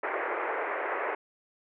pink band-pass noise, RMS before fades -32 dBFS, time 0.03-1.15 s, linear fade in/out 5 ms, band 370 to 2200 Hz, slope 48 dB/octave, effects none

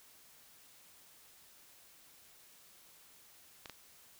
clicks, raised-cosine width 0.2 ms, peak -28 dBFS, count 2, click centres 3.658 / 3.697 s, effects white hiss -61 dBFS RMS until 4.19 s

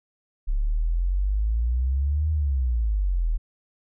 sine exponential two-way sweep, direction up then down, 34 to 79 to 38.03 Hz, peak -20 dBFS, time 0.47-3.38 s, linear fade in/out 20 ms, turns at 2.31 s, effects none

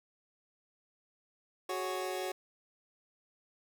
25% pulse chord, F# suspended second, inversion none, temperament equal, 370 / 415.3 / 554.4 Hz, F#4 / G#4 / C#5, 0 / 0 / 0 cents, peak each -33 / -39 / -36 dBFS, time 1.69-2.32 s, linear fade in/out 5 ms, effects 11-bit

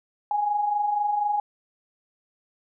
sine tone pair together, 806.5 / 830.6 Hz, G5 / G#5, +49 / 0 cents, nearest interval minor second, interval 51 cents, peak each -31 / -22 dBFS, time 0.31-1.4 s, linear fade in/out 2 ms, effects none

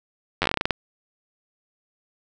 slowing click train, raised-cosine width 0.3 ms, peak -5 dBFS, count 12, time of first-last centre 0.42-0.708 s, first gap 10 ms, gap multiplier 1.18, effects none

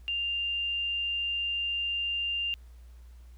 sine tone, 2794 Hz, F7, in tune, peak -28 dBFS, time 0.08-2.54 s, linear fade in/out 0 ms, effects added 60 Hz sine -47 dBFS peak until 3.37 s + pink hiss -66 dBFS RMS until 3.37 s

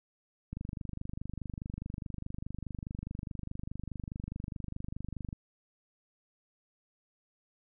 click train, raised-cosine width 5 ms, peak -26 dBFS, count 120, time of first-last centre 0.53-5.328 s, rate 24.8 Hz, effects none

